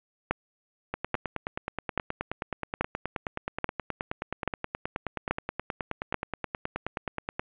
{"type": "two click trains", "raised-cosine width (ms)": 0.5, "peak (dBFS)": [-15, -10], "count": [62, 8], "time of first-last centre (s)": [[0.94, 7.395], [0.31, 6.143]], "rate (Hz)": [9.45, 1.2], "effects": ["resampled to 8000 Hz", "8-bit"]}